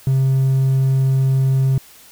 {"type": "tone", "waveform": "triangle", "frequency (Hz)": 133.4, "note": "C3", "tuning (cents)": 34, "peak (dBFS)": -10, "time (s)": [0.07, 1.78], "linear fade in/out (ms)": 2, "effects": ["tanh soft clip ceiling -6 dBFS", "white hiss -45 dBFS RMS until 2.11 s"]}